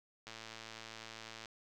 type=click train; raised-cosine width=0.2 ms; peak=-30 dBFS; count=134; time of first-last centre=0.27-1.458 s; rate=112 Hz; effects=none